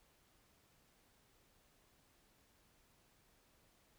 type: silence
effects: pink hiss -72 dBFS RMS until 3.98 s